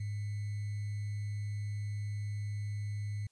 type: tone with sample-and-hold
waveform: sine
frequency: 103.4 Hz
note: G#2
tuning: 7 cents flat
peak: -34 dBFS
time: 0-3.27 s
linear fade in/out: 5 ms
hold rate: 2100 Hz
effects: white hiss -75 dBFS RMS until 3.31 s + resampled to 22050 Hz